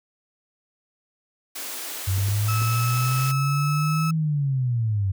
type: high-pass noise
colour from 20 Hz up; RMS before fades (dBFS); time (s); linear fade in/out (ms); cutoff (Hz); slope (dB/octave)
white; -33; 1.55-3.32; 10; 240; 48
type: linear two-way sweep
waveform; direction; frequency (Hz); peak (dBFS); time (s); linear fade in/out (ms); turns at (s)
sine; up then down; 93.6 to 161.8 to 93.6; -20; 2.07-5.12; 10; 4.13
type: clicks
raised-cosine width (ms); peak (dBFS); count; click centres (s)
3; -25; 3; 2.181 / 2.285 / 2.619
type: tone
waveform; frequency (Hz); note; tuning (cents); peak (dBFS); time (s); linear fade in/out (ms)
35% pulse; 1300; E6; -24; -25; 2.48-4.11; 5
effects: none